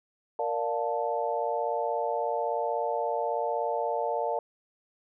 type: chord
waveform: sine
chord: Bb major seventh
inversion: none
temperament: equal with one note detuned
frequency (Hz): 466.2 / 587.3 / 703.7 / 880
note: Bb4 / D5 / F5 / A5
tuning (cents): 0 / 0 / +13 / 0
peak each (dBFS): -32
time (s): 0.39-4.39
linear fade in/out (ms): 2
effects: none